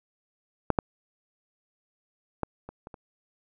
clicks, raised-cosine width 1 ms, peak -7 / -8 / -13 / -26 / -27 / -28 dBFS, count 6, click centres 0.703 / 0.788 / 2.433 / 2.69 / 2.871 / 2.942 s, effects none

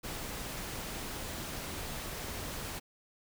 pink noise, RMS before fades -40 dBFS, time 0.03-2.8 s, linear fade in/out 20 ms, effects none

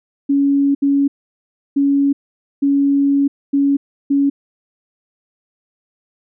sine tone bursts at uneven times, 280 Hz, C#4, 18 cents sharp, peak -11 dBFS, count 6, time 0.29-0.75 / 0.82-1.08 / 1.76-2.13 / 2.62-3.28 / 3.53-3.77 / 4.1-4.3 s, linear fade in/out 10 ms, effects none

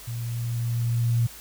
sine tone with level ramp, 117.8 Hz, A#2, 19 cents sharp, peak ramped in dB -29 to -18 dBFS, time 0.07-1.27 s, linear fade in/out 10 ms, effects added 50 Hz sine -51 dBFS peak until 1.4 s + white hiss -44 dBFS RMS until 1.4 s

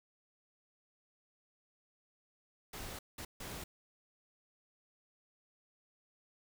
pink noise bursts at uneven times, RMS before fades -45 dBFS, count 3, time 2.73-2.99 / 3.18-3.25 / 3.4-3.64 s, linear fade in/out 5 ms, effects none

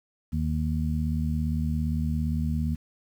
harmonic tone, 77.5 Hz, D#2, 6 cents flat, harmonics 1 / 2 / 3, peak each -27 / -29 / -30 dBFS, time 0.32-2.76 s, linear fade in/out 20 ms, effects 9-bit

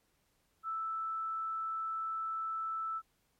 sine tone, 1318.5 Hz, E6, in tune, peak -34 dBFS, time 0.63-3.02 s, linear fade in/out 50 ms, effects pink hiss -75 dBFS RMS until 3.39 s + MP3 64 kbps

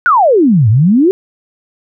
sine exponential two-way sweep, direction down then up, 1521 to 101 to 397.1 Hz, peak -5 dBFS, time 0.06-1.11 s, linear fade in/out 0 ms, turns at 0.69 s, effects none

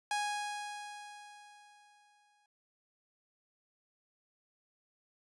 sawtooth tone with exponential decay, 828 Hz, G#5, 5 cents flat, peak -27 dBFS, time 0.11-2.46 s, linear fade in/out 2 ms, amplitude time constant 510 ms, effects resampled to 24000 Hz

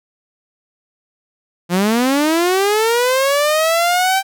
sawtooth linear sweep, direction up, 168.9 to 783 Hz, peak -9 dBFS, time 1.69-4.23 s, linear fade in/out 50 ms, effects none

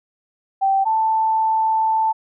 sine tone pair in turn, 778 / 883.4 Hz, G5 / A5, -13 / +7 cents, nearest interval major second, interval 220 cents, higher second, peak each -14 / -15 dBFS, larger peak first, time 0.61-0.85 / 0.85-2.13 s, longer second, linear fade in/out 20 ms, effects none

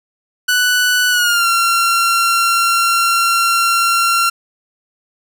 sawtooth tone with pitch glide, 1485 to 1369.6 Hz, F#6 to F6, +6 to -34 cents, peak -8 dBFS, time 0.48-4.3 s, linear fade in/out 10 ms, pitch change -140 cents, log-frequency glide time 1.1-1.47 s, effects none

